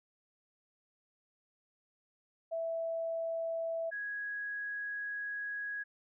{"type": "tone pair in turn", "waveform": "sine", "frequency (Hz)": [659.3, 1661.3], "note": ["E5", "G#6"], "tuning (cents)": [0, 0], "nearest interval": "octave + major third", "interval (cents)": 1600, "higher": "second", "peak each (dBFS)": [-33, -36], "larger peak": "first", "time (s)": [[2.51, 3.91], [3.91, 5.84]], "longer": "second", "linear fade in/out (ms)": 20, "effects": []}